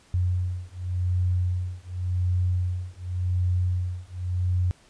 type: beating tone pair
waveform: sine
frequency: 89.8 / 90.69 Hz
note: F2 / F#2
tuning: +49 / -34 cents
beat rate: 0.89 Hz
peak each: -26 dBFS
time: 0.14-4.71 s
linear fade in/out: 0 ms
effects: pink hiss -57 dBFS RMS until 4.89 s + resampled to 22050 Hz